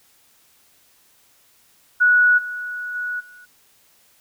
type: tone with level steps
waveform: sine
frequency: 1467 Hz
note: F#6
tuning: 15 cents flat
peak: -11 / -26 / -23 / -42 dBFS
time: 2-3.46 s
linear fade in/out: 20 ms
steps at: 2.37 / 2.94 / 3.19 s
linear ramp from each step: 20 ms
effects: white hiss -57 dBFS RMS until 4.2 s